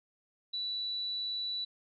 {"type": "tone", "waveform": "sine", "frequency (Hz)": 3951, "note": "B7", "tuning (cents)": 0, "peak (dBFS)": -33, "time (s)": [0.53, 1.65], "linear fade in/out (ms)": 10, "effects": []}